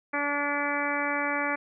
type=harmonic tone; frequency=288.1 Hz; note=D4; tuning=33 cents flat; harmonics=1 / 2 / 3 / 4 / 5 / 6 / 7 / 8; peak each=-34 / -34 / -34 / -34 / -34 / -34 / -34 / -34 dBFS; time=0.13-1.56 s; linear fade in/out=10 ms; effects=none